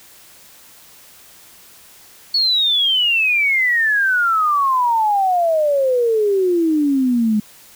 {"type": "exponential sweep", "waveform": "sine", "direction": "down", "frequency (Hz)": [4432, 207.7], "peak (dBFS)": -13, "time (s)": [2.34, 7.4], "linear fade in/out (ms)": 5, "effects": ["white hiss -45 dBFS RMS until 7.75 s"]}